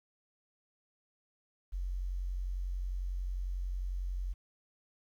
sine tone, 45.55 Hz, F#1, 26 cents flat, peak -33 dBFS, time 1.72-4.34 s, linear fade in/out 20 ms, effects 11-bit

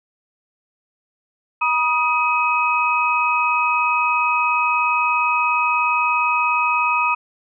sine tone cluster, 964 / 1247 / 2537 Hz, B5 / D#6 / D#7, -42 / +3 / +33 cents, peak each -20 dBFS, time 1.61-7.15 s, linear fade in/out 10 ms, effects none

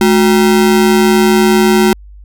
square ring-modulated tone, 289.4 Hz, D4, 25 cents flat, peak -4 dBFS, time 0.01-1.93 s, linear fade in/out 2 ms, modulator 76 Hz, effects added 50 Hz sine -32 dBFS peak until 2.24 s

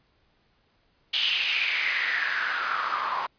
white noise with band-pass filter sweep, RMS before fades -27 dBFS, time 1.13-3.27 s, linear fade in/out 10 ms, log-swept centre 3200 to 990 Hz, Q 5.3, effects pink hiss -67 dBFS RMS until 3.38 s + resampled to 11025 Hz

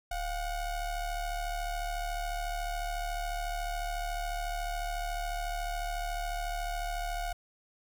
square ring-modulated tone, 370 Hz, F#4, in tune, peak -30 dBFS, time 0.11-7.33 s, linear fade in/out 5 ms, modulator 333 Hz, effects 10-bit

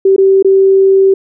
sine tone with dropouts, 386.6 Hz, G4, 24 cents flat, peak -4 dBFS, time 0.05-1.14 s, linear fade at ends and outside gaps 5 ms, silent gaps 0.163-0.18 / 0.426-0.446 s, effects none

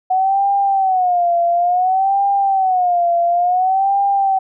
sine tone with vibrato, 740 Hz, F#5, in tune, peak -12 dBFS, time 0.1-4.39 s, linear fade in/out 10 ms, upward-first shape sine, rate 0.57 Hz, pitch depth 130 cents each way, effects none

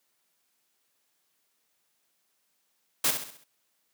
white noise with echo, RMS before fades -24 dBFS, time 3.04-3.11 s, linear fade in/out 5 ms, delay 66 ms, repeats 5, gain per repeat -7 dB, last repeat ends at 3.44 s, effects white hiss -74 dBFS RMS until 3.93 s + high-pass 150 Hz 12 dB/octave

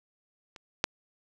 clicks, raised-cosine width 0.2 ms, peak -28 / -6 dBFS, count 2, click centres 0.562 / 0.841 s, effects none

